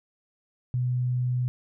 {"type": "tone", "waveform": "sine", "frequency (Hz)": 124.8, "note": "B2", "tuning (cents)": 19, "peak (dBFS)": -23, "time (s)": [0.74, 1.48], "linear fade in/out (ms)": 0, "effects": []}